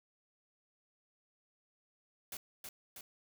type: noise with echo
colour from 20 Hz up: white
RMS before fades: -44 dBFS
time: 2.32-2.37 s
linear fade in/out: 2 ms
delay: 320 ms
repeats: 2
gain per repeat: -3 dB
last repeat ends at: 3.01 s
effects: none